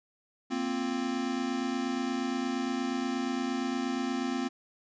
square chord, Bb suspended second, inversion none, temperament equal, 233.1 / 261.6 / 349.2 Hz, Bb3 / C4 / F4, 0 / 0 / 0 cents, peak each -36 / -32 / -38 dBFS, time 0.5-4.49 s, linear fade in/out 20 ms, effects resampled to 16000 Hz

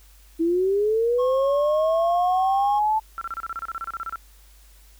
sine linear sweep, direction up, 322.6 to 880 Hz, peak -18 dBFS, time 0.39-3 s, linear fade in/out 20 ms
triangle tone, 1085 Hz, C#6, 37 cents flat, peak -26 dBFS, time 1.18-2.8 s, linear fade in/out 20 ms
sine tone bursts, 1350 Hz, E6, 41 cents sharp, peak -27 dBFS, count 16, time 3.18-4.158 s, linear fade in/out 0 ms, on 33 ms, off 30 ms
effects added 50 Hz sine -49 dBFS peak until 4.99 s + white hiss -56 dBFS RMS until 4.99 s

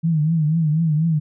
sine tone with vibrato, 158.1 Hz, D#3, 28 cents sharp, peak -15 dBFS, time 0.03-1.2 s, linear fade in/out 20 ms, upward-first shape triangle, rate 4.1 Hz, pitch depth 120 cents each way, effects none

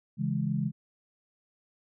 sine chord, C# minor, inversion none, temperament equal, 138.59 / 164.81 / 207.7 Hz, C#3 / E3 / G#3, 0 / 0 / 0 cents, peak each -31 dBFS, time 0.17-0.72 s, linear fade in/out 50 ms, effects none

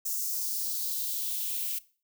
violet noise with high-pass filter sweep, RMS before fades -32 dBFS, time 0.05-1.79 s, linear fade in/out 10 ms, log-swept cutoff 6400 to 2500 Hz, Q 2.3, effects noise-tail reverb RT60 0.4 s tail -20 dB re dry

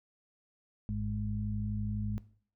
harmonic tone, 51.91 Hz, G#1, in tune, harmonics 1 / 2 / 4, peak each -37 / -35 / -37 dBFS, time 0.89-2.18 s, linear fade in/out 0 ms, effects noise-tail reverb RT60 0.5 s tail -18 dB re dry

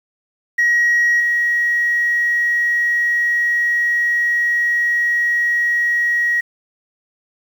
sine tone with level steps, 1900 Hz, A#6, 33 cents sharp, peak -10 / -13 dBFS, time 0.58-6.41 s, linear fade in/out 10 ms, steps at 1.2 s, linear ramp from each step 2 ms, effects tanh soft clip ceiling -9 dBFS + 7-bit

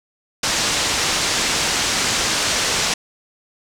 white low-pass noise, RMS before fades -20 dBFS, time 0.43-2.94 s, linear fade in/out 5 ms, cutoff 7200 Hz, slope 24 dB/octave, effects none

